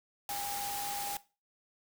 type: tone in noise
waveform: sine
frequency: 810 Hz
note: G#5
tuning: 43 cents flat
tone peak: -37 dBFS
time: 0.29-1.17 s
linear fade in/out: 2 ms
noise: white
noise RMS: -39 dBFS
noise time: 0.29-1.17 s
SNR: -1 dB
effects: noise-tail reverb RT60 0.3 s tail -18 dB re dry